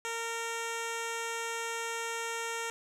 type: tone with low-pass filter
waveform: 10% pulse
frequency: 460 Hz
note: A#4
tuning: 23 cents flat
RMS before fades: -36 dBFS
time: 0.05-2.7 s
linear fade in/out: 0 ms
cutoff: 8700 Hz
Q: 1.7
effects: none